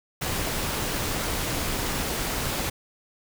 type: noise with amplitude modulation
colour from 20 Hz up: pink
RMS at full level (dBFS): -26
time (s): 0.21-2.7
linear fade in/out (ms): 10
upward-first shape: sine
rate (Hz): 228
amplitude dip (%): 45
effects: none